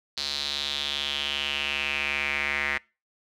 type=tone with band-pass filter sweep; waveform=square; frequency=71.3 Hz; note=C#2; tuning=49 cents sharp; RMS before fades=-29 dBFS; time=0.17-2.78 s; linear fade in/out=5 ms; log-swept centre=4300 to 2000 Hz; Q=5.2; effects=noise-tail reverb RT60 0.3 s tail -25 dB re dry